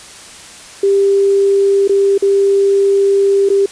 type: tone with dropouts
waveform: sine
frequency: 395.8 Hz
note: G4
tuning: 17 cents sharp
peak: -8 dBFS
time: 0.83-3.66 s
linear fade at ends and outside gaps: 5 ms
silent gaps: 1.877-1.893 / 2.179-2.223 / 3.49-3.5 s
effects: white hiss -35 dBFS RMS until 3.71 s + resampled to 22050 Hz